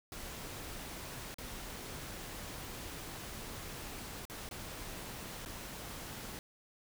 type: noise with dropouts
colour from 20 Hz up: pink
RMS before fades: -45 dBFS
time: 0.12-6.39 s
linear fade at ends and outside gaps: 1 ms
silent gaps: 1.343-1.384 / 4.253-4.298 / 4.49-4.511 / 5.451-5.459 s
effects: none